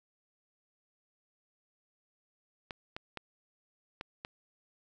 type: clicks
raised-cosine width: 0.3 ms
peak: -23 dBFS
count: 5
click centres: 2.708 / 2.965 / 3.173 / 4.011 / 4.249 s
effects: none